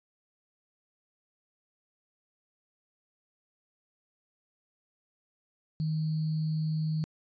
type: tone with sample-and-hold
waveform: sine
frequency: 156.6 Hz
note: D#3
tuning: 11 cents sharp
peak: -27 dBFS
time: 5.8-7.04 s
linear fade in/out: 0 ms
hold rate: 4410 Hz
effects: resampled to 16000 Hz